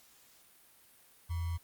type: tone with sample-and-hold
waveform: sine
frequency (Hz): 84.4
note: E2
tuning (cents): +41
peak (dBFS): -32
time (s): 1.29-1.58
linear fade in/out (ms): 20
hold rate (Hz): 1050
effects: white hiss -62 dBFS RMS until 1.63 s + Opus 48 kbps